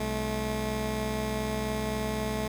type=tone pair together; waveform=15% pulse; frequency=64.1 / 215.6 Hz; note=C2 / A3; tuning=-35 / -35 cents; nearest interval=octave + major sixth; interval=2100 cents; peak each=-27 / -24 dBFS; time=0-2.48 s; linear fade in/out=5 ms; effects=none